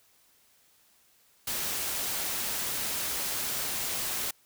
white noise, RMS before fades -32 dBFS, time 1.47-4.31 s, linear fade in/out 5 ms, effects white hiss -64 dBFS RMS until 4.45 s

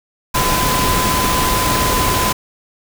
sine tone in noise, 1013 Hz, B5, 44 cents sharp, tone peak -18 dBFS, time 0.34-2.33 s, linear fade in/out 10 ms, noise pink, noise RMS -17 dBFS, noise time 0.34-2.33 s, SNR -4 dB, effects none

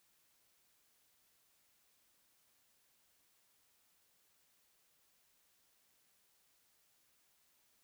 silence, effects white hiss -74 dBFS RMS until 7.83 s

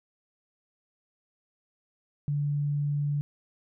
sine tone, 145.1 Hz, D3, 21 cents flat, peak -25 dBFS, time 2.28-3.21 s, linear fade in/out 0 ms, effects none

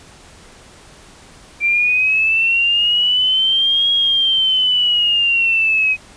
sine linear two-way sweep, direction up then down, 2349 to 3294 to 2522 Hz, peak -12 dBFS, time 1.6-5.97 s, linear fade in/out 50 ms, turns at 3.91 s, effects pink hiss -43 dBFS RMS until 6.16 s + resampled to 22050 Hz

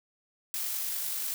blue noise with amplitude modulation, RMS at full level -32 dBFS, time 0.54-1.34 s, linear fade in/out 0 ms, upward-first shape sine, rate 50.1 Hz, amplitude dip 25%, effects none

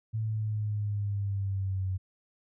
sine exponential sweep, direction down, 111 to 93.3 Hz, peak -28 dBFS, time 0.13-1.98 s, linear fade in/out 20 ms, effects none

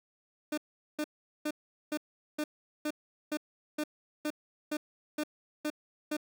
30% pulse tone bursts, 301.5 Hz, D4, 46 cents sharp, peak -28 dBFS, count 13, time 0.52-6.168 s, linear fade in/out 5 ms, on 56 ms, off 410 ms, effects none

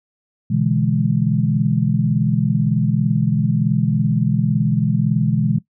sine chord, E dominant seventh, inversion second, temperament equal, 123.47 / 146.83 / 164.81 / 207.7 Hz, B2 / D3 / E3 / G#3, 0 / 0 / 0 / 0 cents, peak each -20 dBFS, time 0.5-5.59 s, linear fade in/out 10 ms, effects noise-tail reverb RT60 0.1 s tail -17 dB re dry

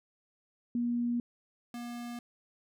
sine / square tone pair in turn, 239.2 / 239.2 Hz, A#3 / A#3, +45 / +45 cents, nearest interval unison, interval 0 cents, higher neither, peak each -28 / -39 dBFS, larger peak first, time 0.75-1.2 / 1.74-2.19 s, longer neither, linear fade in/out 2 ms, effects none

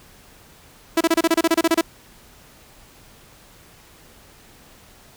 sawtooth tone bursts, 329.6 Hz, E4, in tune, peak -10 dBFS, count 13, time 0.97-1.812 s, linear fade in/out 5 ms, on 38 ms, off 29 ms, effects pink hiss -49 dBFS RMS until 5.16 s

